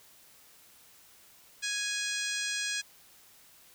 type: harmonic tone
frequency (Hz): 830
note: G#5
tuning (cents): -1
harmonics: 2 / 3 / 4 / 5 / 6 / 7 / 8 / 9 / 10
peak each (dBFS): -36 / -38 / -39 / -40 / -41 / -41 / -42 / -43 / -43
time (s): 1.62-2.82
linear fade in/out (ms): 20
effects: white hiss -58 dBFS RMS until 3.74 s